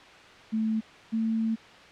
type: tone pair in turn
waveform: sine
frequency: 220 / 223.6 Hz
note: A3 / A3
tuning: 0 / +28 cents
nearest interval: unison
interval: 28 cents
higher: second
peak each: -24 dBFS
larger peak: neither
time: 0.52-0.81 / 1.12-1.56 s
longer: second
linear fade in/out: 20 ms
effects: white hiss -49 dBFS RMS until 1.91 s + low-pass 3000 Hz 12 dB/octave